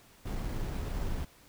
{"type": "noise with sample-and-hold", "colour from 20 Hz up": "brown", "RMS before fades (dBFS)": -34, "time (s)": [0.25, 1.25], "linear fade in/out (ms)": 10, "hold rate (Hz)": 6300, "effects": ["pink hiss -59 dBFS RMS until 1.48 s"]}